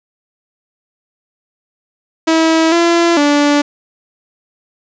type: tone with pitch steps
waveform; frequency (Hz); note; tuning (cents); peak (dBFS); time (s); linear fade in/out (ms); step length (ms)
sawtooth; 323.5 / 339.6 / 290.5; E4 / F4 / D4; -32 / -48 / -19; -5; 2.27-3.62; 10; 450
effects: resampled to 16000 Hz + 7-bit